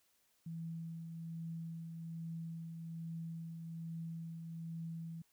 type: tone with tremolo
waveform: sine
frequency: 164.81 Hz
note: E3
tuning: in tune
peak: -40 dBFS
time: 0.46-5.22 s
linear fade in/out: 5 ms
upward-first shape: triangle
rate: 1.2 Hz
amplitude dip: 40%
effects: white hiss -75 dBFS RMS until 5.32 s